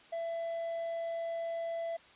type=tone; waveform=triangle; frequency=668 Hz; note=E5; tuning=23 cents sharp; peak=-32 dBFS; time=0.12-1.97 s; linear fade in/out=10 ms; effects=white hiss -58 dBFS RMS until 2.15 s + resampled to 8000 Hz